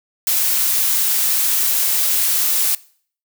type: noise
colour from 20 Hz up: blue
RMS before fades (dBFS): -17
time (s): 0.27-2.75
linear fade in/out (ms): 2
effects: noise-tail reverb RT60 0.5 s tail -21 dB re dry